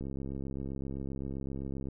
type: click train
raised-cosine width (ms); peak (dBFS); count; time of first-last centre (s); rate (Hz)
3; -26; 128; 0.01-1.886; 67.7
effects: none